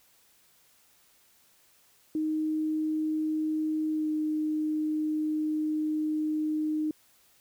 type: tone with pitch glide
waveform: sine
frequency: 311.1 to 307.9 Hz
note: D#4 to D#4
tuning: 0 to -18 cents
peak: -26 dBFS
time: 2.15-6.91 s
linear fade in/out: 2 ms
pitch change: -18 cents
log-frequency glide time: 3.92-4.08 s
effects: white hiss -63 dBFS RMS until 7.4 s